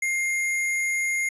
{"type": "tone with sample-and-hold", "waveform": "sine", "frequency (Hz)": 2114, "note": "C7", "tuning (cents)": 17, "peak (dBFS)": -22, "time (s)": [0.02, 1.29], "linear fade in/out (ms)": 5, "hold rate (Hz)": 8820, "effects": ["resampled to 24000 Hz"]}